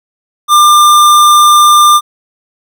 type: tone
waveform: square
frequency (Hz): 1196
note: D6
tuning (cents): +31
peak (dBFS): -3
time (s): 0.48-2.01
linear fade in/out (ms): 50
effects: none